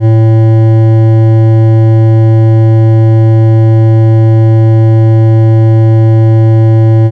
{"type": "tone with hard clipping", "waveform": "triangle", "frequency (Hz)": 111.6, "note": "A2", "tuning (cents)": 25, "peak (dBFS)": -4, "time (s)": [0, 7.11], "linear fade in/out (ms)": 50, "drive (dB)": 15, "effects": []}